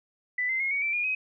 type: tone with pitch steps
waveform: sine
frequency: 1990 / 2071 / 2155 / 2243 / 2334 / 2429 / 2528 Hz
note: B6 / C7 / C#7 / C#7 / D7 / D#7 / D#7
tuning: +13 / -18 / -49 / +20 / -11 / -42 / +27 cents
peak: -25 dBFS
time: 0.38-1.15 s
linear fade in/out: 5 ms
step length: 110 ms
effects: none